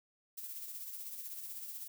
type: noise with tremolo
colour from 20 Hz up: violet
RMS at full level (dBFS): -43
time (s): 0.37-1.88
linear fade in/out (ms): 10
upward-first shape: sine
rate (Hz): 16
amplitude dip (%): 45
effects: none